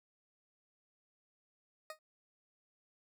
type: tone with exponential decay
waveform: 20% pulse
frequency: 622.3 Hz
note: D#5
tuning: in tune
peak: -35 dBFS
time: 1.9-1.99 s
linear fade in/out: 2 ms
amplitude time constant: 19 ms
effects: none